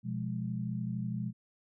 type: chord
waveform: sine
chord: F diminished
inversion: second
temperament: equal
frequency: 123.47 / 174.61 / 207.7 Hz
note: Cb3 / F3 / Ab3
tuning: 0 / 0 / 0 cents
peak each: -36 / -38 / -37 dBFS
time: 0.03-1.33 s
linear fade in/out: 50 ms
effects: none